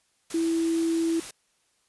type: tone in noise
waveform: sine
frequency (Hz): 329.6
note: E4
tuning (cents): 0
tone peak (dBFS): -22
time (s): 0.34-1.2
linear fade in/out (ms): 5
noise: white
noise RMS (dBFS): -39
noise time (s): 0.3-1.31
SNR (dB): +14
effects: white hiss -69 dBFS RMS until 1.88 s + resampled to 24000 Hz